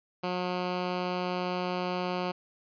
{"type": "tone", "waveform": "10% pulse", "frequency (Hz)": 180.5, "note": "F#3", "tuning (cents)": -43, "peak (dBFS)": -21, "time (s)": [0.23, 2.32], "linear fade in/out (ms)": 10, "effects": ["resampled to 11025 Hz"]}